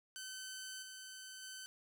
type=tone with level steps; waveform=10% pulse; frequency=1528 Hz; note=G6; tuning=45 cents flat; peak=-37 / -41 / -39 dBFS; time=0.16-1.66 s; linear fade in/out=0 ms; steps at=0.82 / 1.42 s; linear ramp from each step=10 ms; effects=none